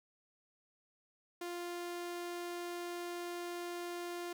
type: tone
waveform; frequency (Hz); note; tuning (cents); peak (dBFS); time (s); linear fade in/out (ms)
sawtooth; 349.2; F4; 0; -36; 1.41-4.33; 5
effects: none